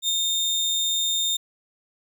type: tone with ADSR envelope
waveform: 30% pulse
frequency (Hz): 3641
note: A#7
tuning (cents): -41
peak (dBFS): -17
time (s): 0.02-1.37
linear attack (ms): 64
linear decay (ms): 21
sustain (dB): -2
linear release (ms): 9
effects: none